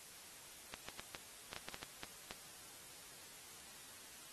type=clicks; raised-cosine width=0.2 ms; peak=-26 dBFS; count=11; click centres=0.74 / 0.886 / 0.996 / 1.148 / 1.531 / 1.564 / 1.686 / 1.744 / 1.83 / 2.034 / 2.309 s; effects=white hiss -56 dBFS RMS until 4.32 s + AAC 32 kbps